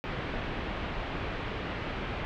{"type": "low-pass noise", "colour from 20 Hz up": "pink", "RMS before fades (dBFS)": -35, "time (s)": [0.04, 2.25], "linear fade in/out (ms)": 0, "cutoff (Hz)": 3100, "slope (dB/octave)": 24, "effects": []}